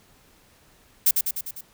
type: noise with echo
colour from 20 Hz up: violet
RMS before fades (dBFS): -17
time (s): 1.06-1.11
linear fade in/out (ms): 5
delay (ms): 100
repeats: 5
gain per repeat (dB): -4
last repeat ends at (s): 1.61
effects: pink hiss -57 dBFS RMS until 1.73 s